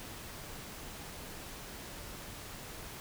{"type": "silence", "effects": ["pink hiss -46 dBFS RMS until 3 s"]}